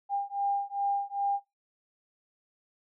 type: beating tone pair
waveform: sine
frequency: 800 / 802.5 Hz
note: G5 / G5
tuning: +35 / +40 cents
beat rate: 2.5 Hz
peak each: -31 / -31 dBFS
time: 0.09-1.4 s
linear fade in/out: 50 ms
effects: noise-tail reverb RT60 0.2 s tail -20 dB re dry